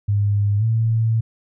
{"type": "tone with pitch glide", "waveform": "sine", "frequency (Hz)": [102.2, 112.74], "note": ["G#2", "A2"], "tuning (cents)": [-27, 43], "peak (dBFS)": -15, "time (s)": [0.08, 1.21], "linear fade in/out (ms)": 10, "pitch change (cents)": 170, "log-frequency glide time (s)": [0.58, 0.64], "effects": []}